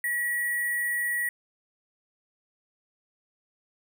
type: tone with sample-and-hold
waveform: sine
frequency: 1920 Hz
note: B6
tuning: 49 cents flat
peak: -25 dBFS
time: 0.04-1.29 s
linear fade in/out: 2 ms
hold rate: 11025 Hz
effects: none